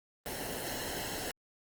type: noise with comb filter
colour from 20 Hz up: pink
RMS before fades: -38 dBFS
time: 0.26-1.31 s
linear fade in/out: 0 ms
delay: 0.84 ms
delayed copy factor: -0.65
effects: Opus 24 kbps

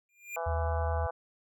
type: tone with exponential growth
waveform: square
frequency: 2400 Hz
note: D7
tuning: 37 cents sharp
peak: -34 dBFS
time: 0.09-0.36 s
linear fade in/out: 1 ms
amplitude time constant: 57 ms
type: harmonic tone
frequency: 166.5 Hz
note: E3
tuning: 18 cents sharp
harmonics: 3 / 4 / 5 / 6 / 7 / 8 / 9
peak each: -38 / -36 / -37 / -43 / -42 / -50 / -45 dBFS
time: 0.36-1.11 s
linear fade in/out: 10 ms
type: tone with vibrato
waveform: sine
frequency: 80.1 Hz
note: E2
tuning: 49 cents flat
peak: -29 dBFS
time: 0.46-1.07 s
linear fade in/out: 10 ms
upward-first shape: triangle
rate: 9.5 Hz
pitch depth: 26 cents each way
effects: none

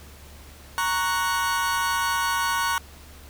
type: chord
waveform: 40% pulse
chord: F# major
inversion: first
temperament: equal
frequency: 932.3 / 1108.7 / 1480 Hz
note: A#5 / C#6 / F#6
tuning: 0 / 0 / 0 cents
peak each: -26 dBFS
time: 0.78-2.78 s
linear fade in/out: 0 ms
effects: added 72 Hz sine -46 dBFS peak until 3.29 s + pink hiss -48 dBFS RMS until 3.29 s

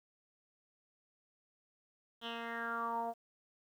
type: tone with low-pass filter sweep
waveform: 10% pulse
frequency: 232 Hz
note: A#3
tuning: 8 cents flat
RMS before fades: -39 dBFS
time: 2.21-3.14 s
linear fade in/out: 50 ms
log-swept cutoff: 3300 to 710 Hz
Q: 6.2
effects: 11-bit

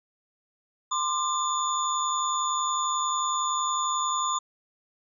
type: tone cluster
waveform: sine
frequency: 1041 / 1192 / 3557 / 6890 Hz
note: C6 / D6 / A7 / A8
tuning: -9 / +25 / +18 / -37 cents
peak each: -28 / -29 / -34 / -31 dBFS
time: 0.91-4.39 s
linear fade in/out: 10 ms
effects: none

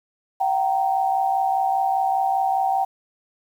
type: tone cluster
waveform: sine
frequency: 707 / 772 / 930 Hz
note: F5 / G5 / A#5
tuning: +21 / -27 / -4 cents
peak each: -27 / -19 / -28 dBFS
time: 0.4-2.85 s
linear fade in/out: 10 ms
effects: 8-bit

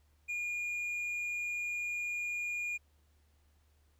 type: tone with hard clipping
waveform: sine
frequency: 2428 Hz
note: D#7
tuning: 43 cents flat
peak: -35 dBFS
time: 0.28-2.78 s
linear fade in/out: 20 ms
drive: 3 dB
effects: added 74 Hz sine -66 dBFS peak until 3.99 s + pink hiss -75 dBFS RMS until 3.99 s

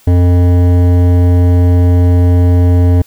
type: tone with hard clipping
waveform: triangle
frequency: 88.5 Hz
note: F2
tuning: 23 cents sharp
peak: -7 dBFS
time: 0.07-3.02 s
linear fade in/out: 5 ms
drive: 17 dB
effects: white hiss -46 dBFS RMS until 3.06 s

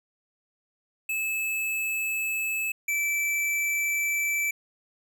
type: tone pair in turn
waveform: square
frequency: 2606 / 2322 Hz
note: E7 / D7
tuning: -20 / -20 cents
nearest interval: major second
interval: 200 cents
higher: first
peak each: -27 / -25 dBFS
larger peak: second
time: 1.09-2.72 / 2.88-4.51 s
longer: neither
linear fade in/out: 5 ms
effects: none

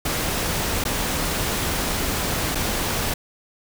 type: noise with dropouts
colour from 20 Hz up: pink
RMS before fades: -24 dBFS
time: 0.05-3.14 s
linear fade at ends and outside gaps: 5 ms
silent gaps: 0.84-0.851 / 2.549-2.553 s
effects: none

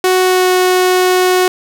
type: tone with pitch glide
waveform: sawtooth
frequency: 370 to 367 Hz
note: F#4 to F#4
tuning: 0 to -14 cents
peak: -5 dBFS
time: 0.04-1.48 s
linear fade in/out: 2 ms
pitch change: -14 cents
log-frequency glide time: 0.21-0.51 s
effects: 7-bit

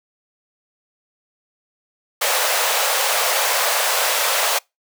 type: high-pass noise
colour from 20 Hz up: pink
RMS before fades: -19 dBFS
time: 2.21-4.59 s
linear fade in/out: 10 ms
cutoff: 500 Hz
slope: 48 dB/octave
effects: noise-tail reverb RT60 0.2 s tail -26 dB re dry

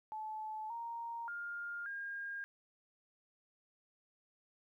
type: tone with pitch steps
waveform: sine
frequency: 866 / 931 / 1409 / 1616 Hz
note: A5 / A#5 / F6 / G#6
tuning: -28 / -2 / +15 / -48 cents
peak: -40 dBFS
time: 0.12-2.44 s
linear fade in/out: 0 ms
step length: 580 ms
effects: 13-bit

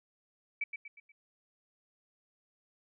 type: tone with echo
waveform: sine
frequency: 2300 Hz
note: D7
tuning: 37 cents flat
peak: -30 dBFS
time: 0.61-0.64 s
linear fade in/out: 5 ms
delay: 120 ms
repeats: 4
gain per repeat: -7 dB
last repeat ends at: 1.12 s
effects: none

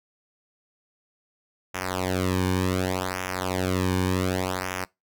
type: tone with flanger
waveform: sawtooth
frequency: 92.5 Hz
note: F#2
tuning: in tune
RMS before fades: -26 dBFS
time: 1.74-4.85 s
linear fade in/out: 10 ms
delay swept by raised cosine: 0.23 to 1.53 ms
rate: 0.67 Hz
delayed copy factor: -0.95
effects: noise-tail reverb RT60 0.2 s tail -23 dB re dry

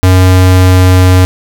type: tone with pitch glide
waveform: square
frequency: 92.5 to 91.97 Hz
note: F#2 to F#2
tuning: 0 to -10 cents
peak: -3 dBFS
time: 0.03-1.25 s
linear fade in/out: 0 ms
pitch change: -10 cents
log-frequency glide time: 0.15-1.06 s
effects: none

